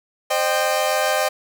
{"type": "chord", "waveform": "sawtooth", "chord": "C minor", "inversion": "none", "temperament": "equal with one note detuned", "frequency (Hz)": [523.3, 610.5, 784], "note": ["C5", "Eb5", "G5"], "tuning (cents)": [0, -33, 0], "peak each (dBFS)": [-20, -17, -19], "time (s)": [0.3, 1.29], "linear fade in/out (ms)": 10, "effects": []}